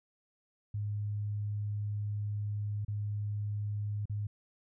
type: tone with dropouts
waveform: sine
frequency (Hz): 103.83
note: G#2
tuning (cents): 0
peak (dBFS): -32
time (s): 0.74-4.27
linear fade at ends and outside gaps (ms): 5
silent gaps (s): 2.849-2.881 / 4.056-4.096
effects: none